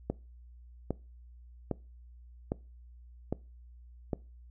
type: click train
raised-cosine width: 2 ms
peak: -17 dBFS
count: 6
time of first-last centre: 0.1-4.132 s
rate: 1.24 Hz
effects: noise-tail reverb RT60 0.3 s tail -22 dB re dry + added 60 Hz sine -50 dBFS peak until 4.5 s